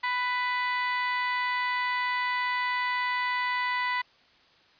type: harmonic tone with a mistuned harmonic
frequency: 495.9 Hz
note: B4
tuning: 7 cents sharp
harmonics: 2 / 3 / 4 / 5 / 6 / 7 / 8 / 9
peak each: -29 / -39 / -29 / -42 / -43 / -44 / -45 / -45 dBFS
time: 0.03-4.02 s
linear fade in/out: 10 ms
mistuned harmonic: 9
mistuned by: +19 cents
effects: white hiss -60 dBFS RMS until 4.79 s + resampled to 11025 Hz